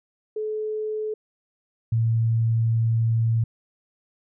sine tone pair in turn, 430.2 / 113.95 Hz, A4 / A#2, -39 / -39 cents, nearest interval octave + major seventh, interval 2300 cents, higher first, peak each -25 / -18 dBFS, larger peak second, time 0.36-1.14 / 1.92-3.44 s, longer second, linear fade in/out 5 ms, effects none

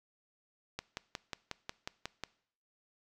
click train, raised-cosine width 0.2 ms, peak -20 dBFS, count 9, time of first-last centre 0.79-2.237 s, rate 5.53 Hz, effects noise-tail reverb RT60 0.6 s tail -21 dB re dry

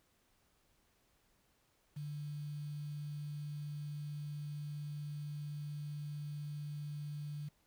sine tone with quantisation, 147.4 Hz, D3, 7 cents sharp, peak -40 dBFS, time 1.96-7.49 s, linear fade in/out 10 ms, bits 10, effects pink hiss -74 dBFS RMS until 7.66 s

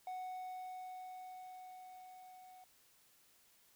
triangle tone with level ramp, 740 Hz, F#5, in tune, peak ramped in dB -39 to -54 dBFS, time 0.07-2.64 s, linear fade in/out 2 ms, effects white hiss -69 dBFS RMS until 3.75 s

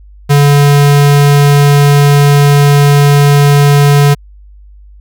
square tone, 143.5 Hz, D3, 40 cents flat, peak -4 dBFS, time 0.29-4.15 s, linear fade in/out 20 ms, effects added 50 Hz sine -33 dBFS peak until 5 s

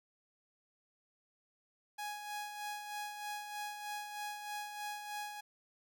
sawtooth tone with tremolo, 832 Hz, G#5, 3 cents sharp, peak -35 dBFS, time 1.98-5.41 s, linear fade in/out 10 ms, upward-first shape sine, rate 3.2 Hz, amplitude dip 50%, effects none

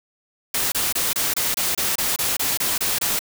white noise bursts, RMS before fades -22 dBFS, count 13, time 0.54-3.192 s, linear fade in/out 5 ms, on 180 ms, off 26 ms, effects none

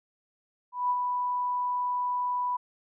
sine tone with ADSR envelope, 987.8 Hz, B5, in tune, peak -22 dBFS, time 0.72-2.57 s, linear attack 180 ms, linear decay 50 ms, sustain -4 dB, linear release 10 ms, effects none

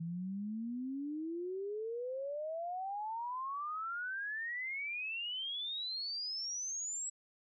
sine exponential sweep, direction up, 162.4 to 7840 Hz, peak -37 dBFS, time 0-7.1 s, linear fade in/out 10 ms, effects none

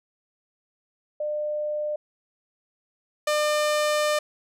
sine / sawtooth tone pair in turn, 600 / 600 Hz, D5 / D5, +37 / +37 cents, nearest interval unison, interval 0 cents, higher neither, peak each -25 / -17 dBFS, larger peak second, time 1.2-1.96 / 3.27-4.19 s, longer second, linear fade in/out 5 ms, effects low-pass 12000 Hz 12 dB/octave

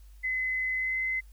sine tone with pitch glide, 2033 to 2051 Hz, B6 to C7, +50 to -35 cents, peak -27 dBFS, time 0.23-1.21 s, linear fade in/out 20 ms, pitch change +15 cents, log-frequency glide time 0.76-0.97 s, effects added 50 Hz sine -48 dBFS peak until 1.32 s + white hiss -66 dBFS RMS until 1.32 s

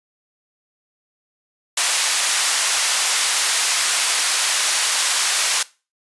white band-pass noise, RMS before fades -19 dBFS, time 1.77-5.63 s, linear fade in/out 5 ms, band 910 to 9600 Hz, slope 12 dB/octave, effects noise-tail reverb RT60 0.3 s tail -20 dB re dry + resampled to 24000 Hz

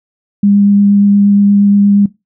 sine tone with vibrato, 202 Hz, G#3, 48 cents flat, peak -5 dBFS, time 0.43-2.06 s, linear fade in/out 5 ms, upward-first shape sine, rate 8.5 Hz, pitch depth 9 cents each way, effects noise-tail reverb RT60 0.2 s tail -19 dB re dry

